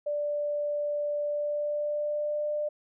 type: tone with pitch glide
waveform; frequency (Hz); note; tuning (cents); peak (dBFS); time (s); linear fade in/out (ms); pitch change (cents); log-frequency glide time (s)
sine; 587.3 to 596.5; D5 to D5; 0 to +27; -27; 0.06-2.69; 10; +27; 1.24-2.48
effects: none